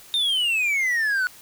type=exponential sweep; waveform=triangle; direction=down; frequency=3691 to 1455 Hz; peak=-18 dBFS; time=0.14-1.27 s; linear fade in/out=0 ms; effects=white hiss -47 dBFS RMS until 1.41 s

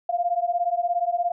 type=beating tone pair; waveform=sine; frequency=690 / 707 Hz; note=F5 / F5; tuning=-21 / +21 cents; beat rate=17 Hz; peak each=-24 dBFS; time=0.09-1.32 s; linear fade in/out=5 ms; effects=none

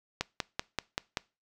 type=click train; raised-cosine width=0.2 ms; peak=-12 dBFS; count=6; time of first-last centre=0.21-1.172 s; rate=5.2 Hz; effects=noise-tail reverb RT60 0.3 s tail -23 dB re dry

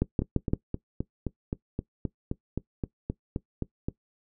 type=two click trains; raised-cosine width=3 ms; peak=-16 / -10 dBFS; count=15 / 4; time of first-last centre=0.22-3.885 / 0.02-0.535 s; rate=3.82 / 5.83 Hz; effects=noise-tail reverb RT60 0.1 s tail -19 dB re dry

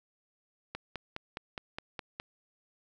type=click train; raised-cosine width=0.3 ms; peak=-21 dBFS; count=8; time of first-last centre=0.75-2.199 s; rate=4.83 Hz; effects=none

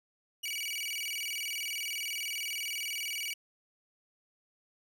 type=tone with vibrato; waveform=sawtooth; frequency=2574 Hz; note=E7; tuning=42 cents flat; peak=-31 dBFS; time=0.43-3.34 s; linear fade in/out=10 ms; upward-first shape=square; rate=20 Hz; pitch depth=210 cents each way; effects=none

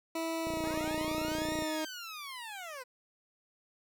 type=tone with pitch glide; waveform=20% pulse; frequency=326.9 to 312 Hz; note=E4 to D#4; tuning=-14 to +5 cents; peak=-28 dBFS; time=0.15-1.85 s; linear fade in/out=5 ms; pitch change=-81 cents; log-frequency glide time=0.44-0.82 s
type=click train; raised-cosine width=2 ms; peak=-26 dBFS; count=35; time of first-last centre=0.47-1.623 s; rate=29.5 Hz
type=linear two-way sweep; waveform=15% pulse; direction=up then down; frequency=370 to 1906 to 483.3 Hz; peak=-35 dBFS; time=0.63-2.84 s; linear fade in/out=20 ms; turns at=1.55 s
effects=none

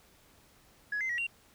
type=tone with pitch steps; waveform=sine; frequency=1680 / 2071 / 1917 / 2759 Hz; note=G#6 / C7 / A#6 / F7; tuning=+19 / -18 / +48 / -22 cents; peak=-29 dBFS; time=0.92-1.268 s; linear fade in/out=5 ms; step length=87 ms; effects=tanh soft clip ceiling -27 dBFS + pink hiss -62 dBFS RMS until 1.54 s

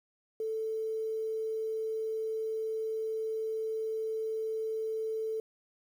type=tone with quantisation; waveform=sine; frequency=441.1 Hz; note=A4; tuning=4 cents sharp; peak=-31 dBFS; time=0.4-5.4 s; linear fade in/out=2 ms; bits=10; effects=none

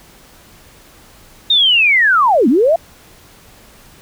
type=linear two-way sweep; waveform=sine; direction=down then up; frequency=3729 to 213.3 to 695 Hz; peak=-8 dBFS; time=1.5-2.76 s; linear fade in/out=5 ms; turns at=2.48 s; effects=pink hiss -44 dBFS RMS until 4.01 s

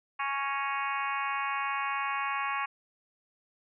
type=harmonic tone with a mistuned harmonic; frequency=277.2 Hz; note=C#4; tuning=in tune; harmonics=3 / 4 / 5 / 6 / 7 / 8 / 9 / 10; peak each=-37 / -32 / -42 / -39 / -41 / -39 / -40 / -43 dBFS; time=0.19-2.66 s; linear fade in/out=10 ms; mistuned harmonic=7; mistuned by=-43 cents; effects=none

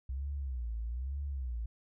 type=tone with vibrato; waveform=sine; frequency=63 Hz; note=B1; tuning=35 cents sharp; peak=-34 dBFS; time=0.09-1.66 s; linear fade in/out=5 ms; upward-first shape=sine; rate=1.1 Hz; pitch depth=210 cents each way; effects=none

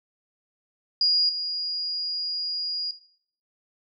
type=tone with level steps; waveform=sine; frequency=4865 Hz; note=D#8; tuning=40 cents flat; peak=-18 / -26 dBFS; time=1.01-2.91 s; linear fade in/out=2 ms; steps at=1.29 s; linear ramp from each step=2 ms; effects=noise-tail reverb RT60 0.6 s tail -17 dB re dry

